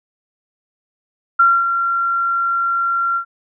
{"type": "tone with ADSR envelope", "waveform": "sine", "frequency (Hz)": 1373, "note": "F6", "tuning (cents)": -30, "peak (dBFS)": -7, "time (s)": [1.39, 3.25], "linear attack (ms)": 9, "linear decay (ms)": 240, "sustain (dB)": -8, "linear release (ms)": 88, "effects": []}